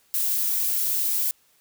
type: noise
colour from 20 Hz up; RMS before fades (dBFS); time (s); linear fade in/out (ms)
violet; -24; 0.14-1.31; 0
effects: white hiss -62 dBFS RMS until 1.6 s